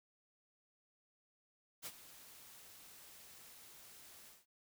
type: noise with ADSR envelope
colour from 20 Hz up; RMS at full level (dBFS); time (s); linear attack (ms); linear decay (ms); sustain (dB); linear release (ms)
white; -44; 1.82-4.46; 41; 48; -14; 190
effects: none